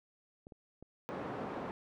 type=clicks; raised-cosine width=2 ms; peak=-37 dBFS; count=3; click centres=0.469 / 0.522 / 0.826 s
type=band-pass noise; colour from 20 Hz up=pink; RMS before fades=-41 dBFS; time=1.09-1.71 s; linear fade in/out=0 ms; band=200 to 1100 Hz; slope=12 dB/octave
effects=none